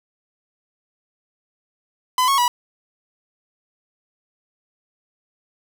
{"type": "tone with pitch steps", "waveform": "45% pulse", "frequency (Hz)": [1011, 1100, 974], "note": ["B5", "C#6", "B5"], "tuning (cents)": [40, -14, -24], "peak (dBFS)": -15, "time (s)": [2.18, 2.48], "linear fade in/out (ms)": 2, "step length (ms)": 100, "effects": []}